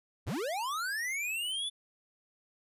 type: linear sweep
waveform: square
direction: up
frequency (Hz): 51.5 to 3510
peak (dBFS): -33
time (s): 0.26-1.7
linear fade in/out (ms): 20
effects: resampled to 32000 Hz